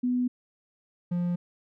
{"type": "tone pair in turn", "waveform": ["sine", "triangle"], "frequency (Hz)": [248.2, 175.5], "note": ["B3", "F3"], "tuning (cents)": [9, 9], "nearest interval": "tritone", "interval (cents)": 600, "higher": "first", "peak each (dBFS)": -23, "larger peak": "neither", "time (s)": [[0.03, 0.28], [1.11, 1.36]], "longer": "neither", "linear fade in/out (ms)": 10, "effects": []}